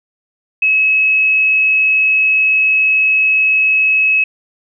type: tone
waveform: sine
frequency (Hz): 2573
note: E7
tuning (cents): -43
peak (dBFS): -9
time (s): 0.62-4.24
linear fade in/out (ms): 5
effects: none